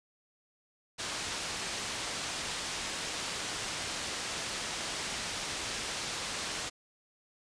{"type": "low-pass noise", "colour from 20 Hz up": "white", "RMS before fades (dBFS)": -37, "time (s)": [0.98, 6.7], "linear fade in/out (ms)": 20, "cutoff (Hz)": 6200, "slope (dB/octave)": 12, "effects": ["resampled to 22050 Hz"]}